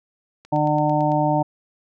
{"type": "click train", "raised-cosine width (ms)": 0.2, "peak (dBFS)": -27, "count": 7, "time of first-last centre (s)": [0.45, 1.119], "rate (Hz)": 8.97}
{"type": "harmonic tone", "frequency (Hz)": 150, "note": "D3", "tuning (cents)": 37, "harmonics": [1, 2, 4, 5, 6], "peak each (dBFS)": [-23, -23, -23, -23, -23], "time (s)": [0.52, 1.43], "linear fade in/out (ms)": 10}
{"effects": []}